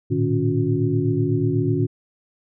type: tone cluster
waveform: sine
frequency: 110.5 / 118.6 / 152.1 / 279.9 / 362.1 Hz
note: A2 / A#2 / D#3 / C#4 / F#4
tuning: +8 / +30 / -39 / +17 / -37 cents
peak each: -24 dBFS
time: 0.1-1.87 s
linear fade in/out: 20 ms
effects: none